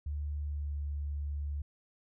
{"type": "tone with pitch glide", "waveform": "sine", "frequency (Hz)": [73.42, 72.45], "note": ["D2", "D2"], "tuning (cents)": [0, -23], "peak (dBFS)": -33, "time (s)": [0.06, 1.62], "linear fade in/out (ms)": 5, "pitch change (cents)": -23, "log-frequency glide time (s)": [0.43, 0.74], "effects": []}